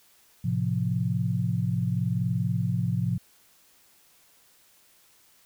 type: chord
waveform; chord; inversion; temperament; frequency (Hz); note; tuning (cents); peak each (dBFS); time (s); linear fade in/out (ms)
sine; F major; first; equal; 110 / 130.81 / 174.61; A2 / C3 / F3; 0 / 0 / 0; -28; 0.44-3.18; 10
effects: white hiss -60 dBFS RMS until 5.45 s